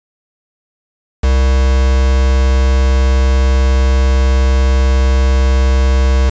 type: tone with quantisation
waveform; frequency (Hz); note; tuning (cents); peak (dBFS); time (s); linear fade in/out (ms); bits
triangle; 65.6; C2; +5; -6; 1.23-6.3; 10; 3
effects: resampled to 16000 Hz